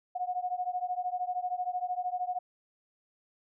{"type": "beating tone pair", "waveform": "sine", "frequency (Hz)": [720, 733], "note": ["F#5", "F#5"], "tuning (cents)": [-47, -16], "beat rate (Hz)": 13, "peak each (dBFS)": [-33, -34], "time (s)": [0.15, 2.39], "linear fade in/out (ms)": 10, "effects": []}